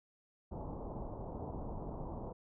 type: low-pass noise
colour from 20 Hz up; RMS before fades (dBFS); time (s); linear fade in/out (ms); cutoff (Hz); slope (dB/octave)
pink; -43; 0.51-2.33; 10; 990; 48
effects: none